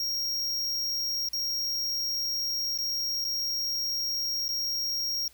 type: tone with dropouts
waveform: square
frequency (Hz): 5588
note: F8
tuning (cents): 0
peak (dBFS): -28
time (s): 0-5.28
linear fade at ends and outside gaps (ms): 2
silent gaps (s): 1.288-1.332 / 2.777-2.786 / 3.244-3.249 / 4.482-4.489
effects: added 58 Hz sine -61 dBFS peak until 5.33 s + white hiss -58 dBFS RMS until 5.33 s